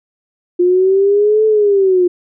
sine linear two-way sweep, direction up then down, 351.6 to 437.8 to 351.6 Hz, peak -8 dBFS, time 0.59-2.08 s, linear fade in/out 10 ms, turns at 1.46 s, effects none

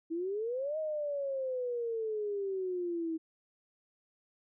sine exponential two-way sweep, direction up then down, 319.3 to 633 to 319.3 Hz, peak -32 dBFS, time 0.1-3.18 s, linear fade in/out 20 ms, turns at 0.78 s, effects none

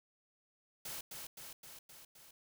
white noise with echo, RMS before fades -44 dBFS, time 0.85-1.01 s, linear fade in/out 5 ms, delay 260 ms, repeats 5, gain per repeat -3 dB, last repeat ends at 2.31 s, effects none

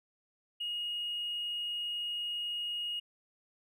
sine tone with hard clipping, 2874 Hz, F7, 49 cents sharp, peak -34 dBFS, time 0.6-3 s, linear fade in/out 10 ms, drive 1 dB, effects none

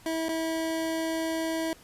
25% pulse tone with dropouts, 324.3 Hz, E4, 28 cents flat, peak -24 dBFS, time 0.06-1.73 s, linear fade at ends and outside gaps 1 ms, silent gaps 0.285-0.291 s, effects pink hiss -54 dBFS RMS until 1.83 s + resampled to 32000 Hz

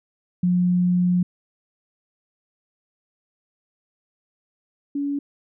sine tone pair in turn, 178.8 / 283.8 Hz, F3 / C#4, +41 / +41 cents, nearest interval minor sixth, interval 800 cents, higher second, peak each -16 / -22 dBFS, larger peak first, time 0.43-1.23 / 4.95-5.19 s, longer first, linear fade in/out 5 ms, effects none

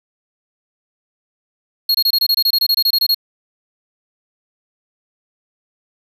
square tone bursts, 4299 Hz, C8, 46 cents sharp, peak -12 dBFS, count 16, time 1.89-3.146 s, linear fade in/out 5 ms, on 56 ms, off 24 ms, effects none

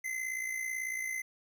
square tone with amplitude modulation, 2054 Hz, C7, 33 cents flat, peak -32 dBFS, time 0.04-1.22 s, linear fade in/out 10 ms, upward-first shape sine, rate 58.1 Hz, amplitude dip 60%, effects none

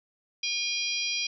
harmonic tone, 808 Hz, G#5, 48 cents flat, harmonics 3 / 4 / 5 / 6 / 7, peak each -32 / -33 / -38 / -33 / -35 dBFS, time 0.43-1.27 s, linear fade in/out 5 ms, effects none

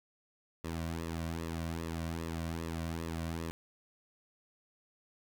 sawtooth tone with flanger, 82.41 Hz, E2, in tune, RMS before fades -38 dBFS, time 0.64-3.51 s, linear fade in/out 0 ms, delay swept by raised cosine 1.3 to 2.4 ms, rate 2.5 Hz, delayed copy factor -0.75, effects none

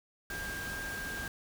sine tone in noise, 1601 Hz, G6, 36 cents sharp, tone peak -38 dBFS, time 0.3-1.28 s, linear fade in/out 2 ms, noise pink, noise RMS -42 dBFS, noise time 0.3-1.28 s, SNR +1 dB, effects none

